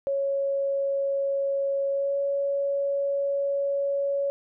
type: tone with pitch glide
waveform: sine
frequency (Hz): 553 to 559.4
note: C#5 to C#5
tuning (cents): -4 to +16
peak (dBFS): -23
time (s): 0.07-4.3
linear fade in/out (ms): 0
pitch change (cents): +20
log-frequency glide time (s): 1.9-2.17
effects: none